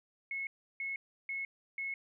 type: tone bursts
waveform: sine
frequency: 2184 Hz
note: C#7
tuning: 26 cents flat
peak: -35 dBFS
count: 4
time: 0.31-1.94 s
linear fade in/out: 2 ms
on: 160 ms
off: 330 ms
effects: none